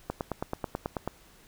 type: click train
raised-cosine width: 1 ms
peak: -16 dBFS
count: 10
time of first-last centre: 0.1-1.076 s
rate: 9.22 Hz
effects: pink hiss -57 dBFS RMS until 1.47 s